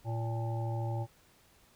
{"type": "harmonic tone with a mistuned harmonic", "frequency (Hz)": 114.6, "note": "A#2", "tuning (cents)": -29, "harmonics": [1, 3, 5, 7, 8], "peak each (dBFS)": [-32, -44, -44, -43, -47], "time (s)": [0.04, 1.07], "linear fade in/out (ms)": 50, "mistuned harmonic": 8, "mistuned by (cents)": -80, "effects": ["pink hiss -64 dBFS RMS until 1.75 s"]}